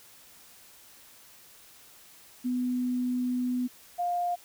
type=tone pair in turn; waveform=sine; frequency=249.2 / 704.8 Hz; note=B3 / F5; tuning=+16 / +16 cents; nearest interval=octave + tritone; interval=1800 cents; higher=second; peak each=-26 dBFS; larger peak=neither; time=2.44-3.68 / 3.98-4.36 s; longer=first; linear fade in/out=20 ms; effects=white hiss -54 dBFS RMS until 4.44 s